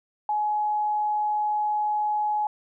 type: tone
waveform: sine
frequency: 843 Hz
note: G#5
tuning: 26 cents sharp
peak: -22 dBFS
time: 0.29-2.47 s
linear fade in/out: 2 ms
effects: none